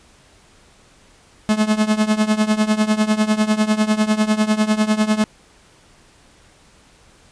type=tone with tremolo; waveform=45% pulse; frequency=214.5 Hz; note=A3; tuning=44 cents flat; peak=-11 dBFS; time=1.49-5.24 s; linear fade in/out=0 ms; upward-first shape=triangle; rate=10 Hz; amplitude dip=90%; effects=pink hiss -51 dBFS RMS until 7.31 s + resampled to 22050 Hz